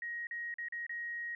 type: tone with dropouts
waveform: sine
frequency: 1885 Hz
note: A#6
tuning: 19 cents sharp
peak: -37 dBFS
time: 0.02-1.35 s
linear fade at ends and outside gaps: 2 ms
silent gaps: 0.27-0.31 / 0.541-0.584 / 0.685-0.723 / 0.866-0.894 s
effects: none